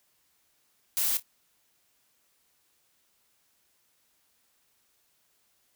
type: noise with echo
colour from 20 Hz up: blue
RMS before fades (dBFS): -27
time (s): 0.97-1.17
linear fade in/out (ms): 0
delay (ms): 27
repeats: 2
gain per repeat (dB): -14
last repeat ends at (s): 1.224
effects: white hiss -70 dBFS RMS until 5.75 s